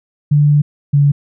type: tone pair in turn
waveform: sine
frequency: 146.83 / 143.06 Hz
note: D3 / D3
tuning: 0 / -45 cents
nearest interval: unison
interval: 45 cents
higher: first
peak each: -7 dBFS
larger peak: neither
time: 0.31-0.62 / 0.93-1.12 s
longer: first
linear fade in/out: 10 ms
effects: none